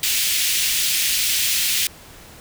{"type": "high-pass noise", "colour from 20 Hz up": "pink", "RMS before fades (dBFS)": -20, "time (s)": [0.03, 1.87], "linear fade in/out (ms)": 2, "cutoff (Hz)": 2400, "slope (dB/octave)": 24, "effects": ["pink hiss -43 dBFS RMS until 2.4 s"]}